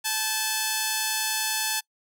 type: tone pair together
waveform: 5% pulse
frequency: 870 / 1560 Hz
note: A5 / G6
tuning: -20 / -9 cents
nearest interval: minor seventh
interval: 1011 cents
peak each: -13 / -22 dBFS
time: 0.04-1.81 s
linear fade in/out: 20 ms
effects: noise-tail reverb RT60 0.1 s tail -25 dB re dry